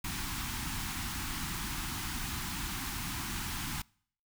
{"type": "band-stop noise", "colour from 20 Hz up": "pink", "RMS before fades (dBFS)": -37, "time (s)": [0.04, 3.82], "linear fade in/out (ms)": 5, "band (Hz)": [330, 810], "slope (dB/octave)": 48, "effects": ["noise-tail reverb RT60 0.6 s tail -26 dB re dry"]}